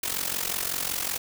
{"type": "noise with amplitude modulation", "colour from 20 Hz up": "white", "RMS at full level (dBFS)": -26, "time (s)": [0.03, 1.18], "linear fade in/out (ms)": 5, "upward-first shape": "sine", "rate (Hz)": 45.3, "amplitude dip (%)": 80, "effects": []}